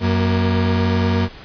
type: tone pair together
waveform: 35% pulse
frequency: 92.5 / 235.5 Hz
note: F#2 / A#3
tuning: 0 / +18 cents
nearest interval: octave + major third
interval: 1618 cents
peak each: -15 / -18 dBFS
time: 0-1.29 s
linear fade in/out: 50 ms
effects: pink hiss -39 dBFS RMS until 1.44 s + resampled to 11025 Hz